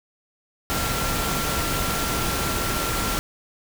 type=tone in noise; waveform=sine; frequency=1365 Hz; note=F6; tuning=40 cents flat; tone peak=-31 dBFS; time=0.7-3.19 s; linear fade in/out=0 ms; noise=pink; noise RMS=-25 dBFS; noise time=0.7-3.19 s; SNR=-9 dB; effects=none